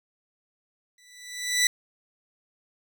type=tone with exponential growth; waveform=15% pulse; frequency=1975.5 Hz; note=B6; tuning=in tune; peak=-11 dBFS; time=0.98-1.67 s; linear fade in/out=2 ms; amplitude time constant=150 ms; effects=none